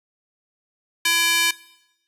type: tone with high-pass filter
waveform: square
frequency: 335.9 Hz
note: E4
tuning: 33 cents sharp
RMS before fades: -19 dBFS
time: 1.05-1.51 s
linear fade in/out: 5 ms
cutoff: 2200 Hz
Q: 1.2
effects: noise-tail reverb RT60 0.9 s tail -20 dB re dry + resampled to 32000 Hz